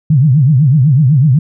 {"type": "tone with vibrato", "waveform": "sine", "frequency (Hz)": 140, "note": "C#3", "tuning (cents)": 18, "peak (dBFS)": -5, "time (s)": [0.1, 1.39], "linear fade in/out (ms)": 5, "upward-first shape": "triangle", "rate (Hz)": 8, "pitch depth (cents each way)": 290, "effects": []}